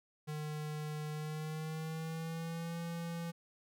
square tone with pitch glide, 151.9 to 168.54 Hz, D#3 to E3, -41 to +39 cents, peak -39 dBFS, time 0.27-3.32 s, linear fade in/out 20 ms, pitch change +180 cents, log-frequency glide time 1.11-2.78 s, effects none

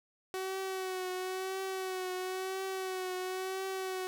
sawtooth tone with vibrato, 375 Hz, F#4, 23 cents sharp, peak -31 dBFS, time 0.34-4.07 s, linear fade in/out 0 ms, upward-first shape triangle, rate 0.98 Hz, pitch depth 40 cents each way, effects none

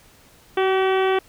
harmonic tone with a mistuned harmonic, 381.9 Hz, G4, 45 cents flat, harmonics 1 / 2 / 3 / 4 / 5 / 6 / 7 / 8 / 9, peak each -18 / -24 / -28 / -30 / -32 / -34 / -35 / -36 / -37 dBFS, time 0.57-1.19 s, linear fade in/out 5 ms, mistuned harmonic 1, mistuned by -15 cents, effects pink hiss -52 dBFS RMS until 1.28 s

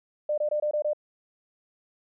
sine tone bursts, 599 Hz, D5, 34 cents sharp, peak -23 dBFS, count 6, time 0.29-0.933 s, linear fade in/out 5 ms, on 88 ms, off 23 ms, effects none

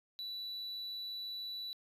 sine tone, 3953 Hz, B7, 1 cent sharp, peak -37 dBFS, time 0.19-1.73 s, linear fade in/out 0 ms, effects tanh soft clip ceiling -39 dBFS

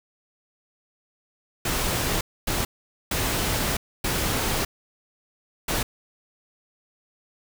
pink noise bursts at uneven times, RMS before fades -25 dBFS, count 5, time 1.65-2.21 / 2.47-2.65 / 3.11-3.77 / 4.04-4.65 / 5.68-5.83 s, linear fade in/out 5 ms, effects none

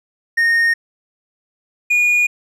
triangle tone pair in turn, 1847 / 2443 Hz, A#6 / D#7, -16 / -32 cents, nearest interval perfect fourth, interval 484 cents, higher second, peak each -10 dBFS, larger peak neither, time 0.37-0.74 / 1.9-2.27 s, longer neither, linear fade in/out 10 ms, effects resampled to 32000 Hz

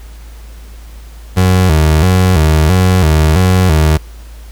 30% pulse tone with vibrato, 84.7 Hz, E2, 48 cents sharp, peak -4 dBFS, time 1.36-3.98 s, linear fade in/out 20 ms, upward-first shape square, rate 1.5 Hz, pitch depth 150 cents each way, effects added 55 Hz sine -29 dBFS peak until 4.51 s + pink hiss -42 dBFS RMS until 4.51 s

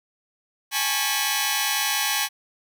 10% pulse tone cluster, 810 / 860 / 1102 / 1948 / 2981 Hz, G#5 / A5 / C#6 / B6 / F#7, -43 / -40 / -11 / -24 / +12 cents, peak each -20 dBFS, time 0.71-2.29 s, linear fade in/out 50 ms, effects none

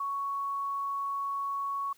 sine tone, 1113 Hz, C#6, 7 cents sharp, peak -30 dBFS, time 0-1.93 s, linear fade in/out 5 ms, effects white hiss -63 dBFS RMS until 1.97 s

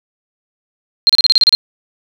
sine tone bursts, 4186 Hz, C8, in tune, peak -5 dBFS, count 9, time 1.07-1.55 s, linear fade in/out 0 ms, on 24 ms, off 33 ms, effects none

